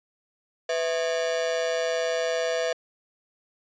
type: ring-modulated tone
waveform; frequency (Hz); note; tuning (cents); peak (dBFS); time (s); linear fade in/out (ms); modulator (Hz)
45% pulse; 578; D5; -28; -21; 0.69-2.73; 5; 78.8
effects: resampled to 16000 Hz